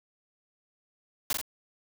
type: noise with echo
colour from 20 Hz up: white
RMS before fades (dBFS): -28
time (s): 1.3-1.33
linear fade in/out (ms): 2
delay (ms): 42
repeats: 2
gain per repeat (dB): -3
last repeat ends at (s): 1.414
effects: none